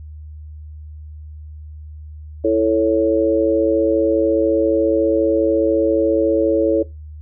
sine chord, A major, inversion second, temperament equal, 329.6 / 440 / 554.4 Hz, E4 / A4 / C#5, 0 / 0 / 0 cents, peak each -17 dBFS, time 2.44-6.83 s, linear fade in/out 10 ms, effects noise-tail reverb RT60 0.2 s tail -18 dB re dry + added 76 Hz sine -32 dBFS peak until 7.21 s

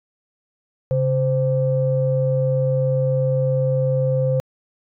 sine tone pair together, 136.16 / 519 Hz, C#3 / C5, -31 / -14 cents, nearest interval octave + major seventh, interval 2317 cents, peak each -18 / -19 dBFS, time 0.91-4.4 s, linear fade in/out 0 ms, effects tanh soft clip ceiling -8 dBFS

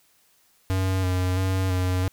square tone with vibrato, 93 Hz, F#2, 9 cents sharp, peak -22 dBFS, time 0.7-2.08 s, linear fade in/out 0 ms, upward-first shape square, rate 1.5 Hz, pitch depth 24 cents each way, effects white hiss -62 dBFS RMS until 2.12 s

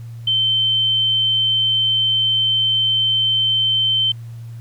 sine tone, 3096 Hz, G7, 22 cents flat, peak -14 dBFS, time 0.27-4.12 s, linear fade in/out 5 ms, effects added 116 Hz sine -30 dBFS peak until 4.6 s + pink hiss -53 dBFS RMS until 4.6 s

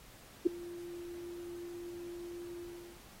sine tone with ADSR envelope, 347 Hz, F4, 11 cents flat, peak -20 dBFS, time 0.45-3.02 s, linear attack 17 ms, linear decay 7 ms, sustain -22 dB, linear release 400 ms, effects pink hiss -57 dBFS RMS until 3.2 s + AAC 48 kbps

